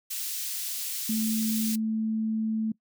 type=high-pass noise; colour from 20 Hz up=white; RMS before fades=-33 dBFS; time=0.1-1.76 s; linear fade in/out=10 ms; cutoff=3400 Hz; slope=12 dB/octave
type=tone; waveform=sine; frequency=220 Hz; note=A3; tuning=in tune; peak=-25 dBFS; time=1.09-2.72 s; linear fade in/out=5 ms
effects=noise-tail reverb RT60 0.1 s tail -21 dB re dry